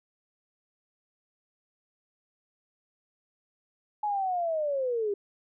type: linear sweep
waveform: sine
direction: down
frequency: 850 to 393.8 Hz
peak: -26 dBFS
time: 4.03-5.14 s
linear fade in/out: 5 ms
effects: none